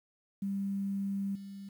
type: tone with level steps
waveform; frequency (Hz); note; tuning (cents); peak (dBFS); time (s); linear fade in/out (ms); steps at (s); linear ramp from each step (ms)
sine; 197.5; G3; +13; -31 / -42; 0.42-1.69; 5; 1.35; 5
effects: 10-bit